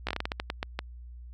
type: slowing click train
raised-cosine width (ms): 0.3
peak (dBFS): -14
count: 12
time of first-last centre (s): 0.07-0.79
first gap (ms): 16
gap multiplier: 1.26
effects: added 60 Hz sine -42 dBFS peak until 1.33 s